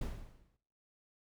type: noise with exponential decay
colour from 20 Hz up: brown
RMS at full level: -35 dBFS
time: 0.01-0.57 s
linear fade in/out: 5 ms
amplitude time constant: 120 ms
effects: noise-tail reverb RT60 0.6 s tail -18 dB re dry